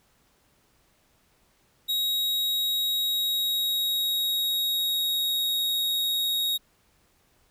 45% pulse tone with pitch glide, 3800 to 3769 Hz, A#7 to A#7, +33 to +18 cents, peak -23 dBFS, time 1.88-6.58 s, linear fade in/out 20 ms, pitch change -15 cents, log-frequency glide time 3.04-5.57 s, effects pink hiss -65 dBFS RMS until 7.5 s

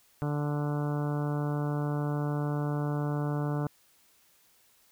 harmonic tone, 146.83 Hz, D3, in tune, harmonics 1 / 2 / 3 / 4 / 5 / 6 / 7 / 8 / 9 / 10, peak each -29 / -35 / -39 / -41 / -43 / -45 / -46 / -47 / -48 / -49 dBFS, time 0.22-3.67 s, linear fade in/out 0 ms, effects white hiss -64 dBFS RMS until 4.91 s

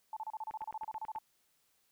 sine tone bursts, 874 Hz, A5, 12 cents flat, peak -37 dBFS, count 16, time 0.13-1.186 s, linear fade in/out 2 ms, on 36 ms, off 32 ms
click train, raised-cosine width 0.5 ms, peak -36 dBFS, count 7, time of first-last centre 0.51-1.159 s, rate 9.24 Hz
effects white hiss -74 dBFS RMS until 1.91 s

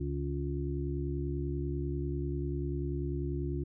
harmonic tone, 70.2 Hz, C#2, 22 cents sharp, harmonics 1 / 2 / 4 / 5, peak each -35 / -36 / -40 / -38 dBFS, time 0-3.64 s, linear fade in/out 10 ms, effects none

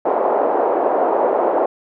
white band-pass noise, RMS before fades -17 dBFS, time 0.05-1.66 s, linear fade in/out 5 ms, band 370 to 790 Hz, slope 24 dB/octave, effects none

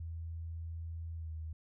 sine tone with pitch glide, 82.41 to 79.51 Hz, E2 to D#2, 0 to +38 cents, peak -39 dBFS, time 0-1.53 s, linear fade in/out 5 ms, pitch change -62 cents, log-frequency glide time 1.16-1.31 s, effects none

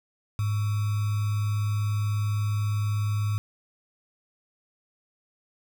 sine tone with sample-and-hold, 104.3 Hz, G#2, 8 cents sharp, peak -23 dBFS, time 0.39-3.38 s, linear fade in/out 0 ms, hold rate 1225 Hz, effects none

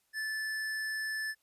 sine tone with tanh clipping, 1747 Hz, A6, 13 cents flat, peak -35 dBFS, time 0.13-1.35 s, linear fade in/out 50 ms, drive 17 dB, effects white hiss -75 dBFS RMS until 1.42 s + resampled to 32000 Hz

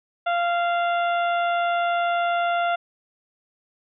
harmonic tone, 693 Hz, F5, 14 cents flat, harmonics 1 / 2 / 3 / 4 / 5, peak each -21 / -26 / -36 / -36 / -38 dBFS, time 0.26-2.76 s, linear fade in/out 10 ms, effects none

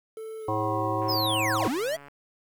triangle tone with pitch glide, 441.2 to 388.5 Hz, A4 to G4, +5 to -16 cents, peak -33 dBFS, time 0.17-1.16 s, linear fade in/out 2 ms, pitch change -221 cents, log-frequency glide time 0.39-0.86 s
harmonic tone, 107.9 Hz, A2, 33 cents flat, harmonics 1 / 3 / 5 / 7 / 9 / 10, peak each -32 / -32 / -32 / -32 / -32 / -32 dBFS, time 0.48-1.68 s, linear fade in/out 5 ms
click train, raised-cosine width 0.5 ms, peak -32 dBFS, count 152, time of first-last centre 1.02-2.083 s, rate 142 Hz
square linear two-way sweep, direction down then up, 5360 to 216 to 678 Hz, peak -27 dBFS, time 1.08-1.97 s, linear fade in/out 20 ms, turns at 1.68 s
effects 9-bit

